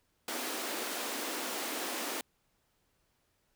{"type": "high-pass noise", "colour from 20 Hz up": "pink", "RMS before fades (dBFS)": -37, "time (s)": [0.28, 2.21], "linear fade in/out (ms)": 2, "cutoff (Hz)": 240, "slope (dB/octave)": 48, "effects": ["pink hiss -75 dBFS RMS until 3.55 s"]}